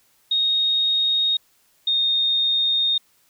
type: tone pair in turn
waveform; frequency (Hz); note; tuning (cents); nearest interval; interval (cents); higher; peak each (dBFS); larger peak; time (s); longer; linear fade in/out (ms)
sine; 3729 / 3686; A#7 / A#7; 0 / -20; unison; 20; first; -17; neither; 0.31-1.37 / 1.87-2.98; second; 5
effects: white hiss -61 dBFS RMS until 3.29 s